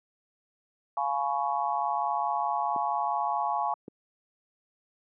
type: chord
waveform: sine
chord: C# dominant seventh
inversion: first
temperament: equal with one note detuned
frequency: 698.5 / 843.2 / 987.8 / 1108.7 Hz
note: E#5 / G#5 / B5 / C#6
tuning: 0 / +26 / 0 / 0 cents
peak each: -32 / -29 / -34 / -32 dBFS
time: 0.97-3.74 s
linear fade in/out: 2 ms
type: clicks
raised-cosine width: 3 ms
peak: -22 dBFS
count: 2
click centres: 2.762 / 3.881 s
effects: high-pass 300 Hz 12 dB/octave